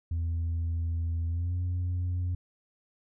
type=tone with pitch glide; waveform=sine; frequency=83.3 to 89.28 Hz; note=E2 to F2; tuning=+19 to +39 cents; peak=-25 dBFS; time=0.11-2.35 s; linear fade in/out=5 ms; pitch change=+120 cents; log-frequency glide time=1.28-1.55 s; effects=tanh soft clip ceiling -26 dBFS